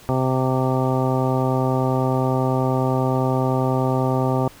harmonic tone, 130 Hz, C3, 11 cents flat, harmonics 1 / 2 / 3 / 4 / 5 / 6 / 7 / 9, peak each -21 / -24 / -26 / -27 / -28 / -29 / -29 / -31 dBFS, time 0.09-4.48 s, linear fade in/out 0 ms, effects pink hiss -46 dBFS RMS until 4.6 s

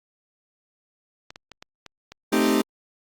clicks, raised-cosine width 0.2 ms, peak -23 dBFS, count 7, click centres 1.305 / 1.359 / 1.517 / 1.625 / 1.863 / 2.12 / 2.355 s
40% pulse chord, A half-diminished seventh, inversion none, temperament equal, 220 / 261.6 / 311.1 / 392 Hz, A3 / C4 / Eb4 / G4, 0 / 0 / 0 / 0 cents, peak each -23 dBFS, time 2.32-2.62 s, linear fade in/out 10 ms
effects Opus 48 kbps

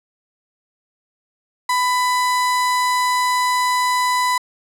35% pulse tone, 997 Hz, B5, 16 cents sharp, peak -14 dBFS, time 1.69-4.38 s, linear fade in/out 5 ms, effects low-pass 12000 Hz 12 dB/octave

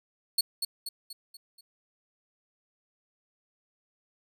sawtooth tone with echo, 4372 Hz, C#8, 25 cents flat, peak -19 dBFS, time 0.38-0.41 s, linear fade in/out 5 ms, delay 240 ms, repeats 5, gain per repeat -6 dB, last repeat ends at 1.61 s, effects none

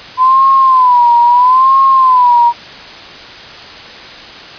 sine tone with vibrato, 1011 Hz, B5, 40 cents sharp, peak -4 dBFS, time 0.17-2.53 s, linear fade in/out 50 ms, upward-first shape sine, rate 0.76 Hz, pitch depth 110 cents each way, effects white hiss -30 dBFS RMS until 4.58 s + resampled to 11025 Hz

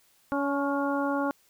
harmonic tone with a mistuned harmonic, 281.6 Hz, C#4, 27 cents sharp, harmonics 1 / 2 / 3 / 4 / 5, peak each -28 / -31 / -33 / -34 / -35 dBFS, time 0.32-1.31 s, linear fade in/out 0 ms, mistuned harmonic 4, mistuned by -30 cents, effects white hiss -64 dBFS RMS until 1.49 s

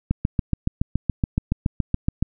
click train, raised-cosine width 5 ms, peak -7 dBFS, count 16, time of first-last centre 0.11-2.226 s, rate 7.09 Hz, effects none

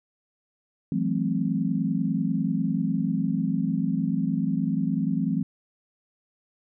sine chord, F# half-diminished seventh, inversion third, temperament equal with one note detuned, 164.81 / 185 / 215.1 / 261.6 Hz, E3 / F#3 / A3 / C4, 0 / 0 / -39 / 0 cents, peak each -28 dBFS, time 0.92-5.43 s, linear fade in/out 2 ms, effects none

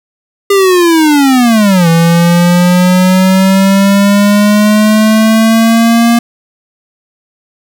square linear two-way sweep, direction down then up, 403.7 to 165.2 to 235.3 Hz, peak -5 dBFS, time 0.5-6.19 s, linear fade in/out 5 ms, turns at 1.88 s, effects 7-bit

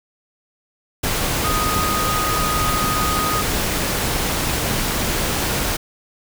sine tone in noise, 1244.5 Hz, D#6, in tune, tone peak -21 dBFS, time 1.44-3.42 s, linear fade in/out 10 ms, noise pink, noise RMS -21 dBFS, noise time 1.03-5.77 s, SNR -3 dB, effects none

